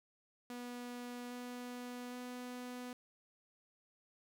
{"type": "tone with pitch steps", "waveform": "sawtooth", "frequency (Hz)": [244.2, 246, 247.9], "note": ["B3", "B3", "B3"], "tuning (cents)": [-19, -7, 7], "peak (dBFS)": -40, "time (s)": [0.5, 2.93], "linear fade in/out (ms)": 2, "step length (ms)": 810, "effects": []}